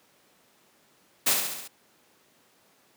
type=noise with echo; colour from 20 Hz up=white; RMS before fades=-22 dBFS; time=1.26-1.34 s; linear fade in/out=10 ms; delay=68 ms; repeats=5; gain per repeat=-4 dB; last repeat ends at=1.68 s; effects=pink hiss -62 dBFS RMS until 2.96 s + high-pass 200 Hz 12 dB/octave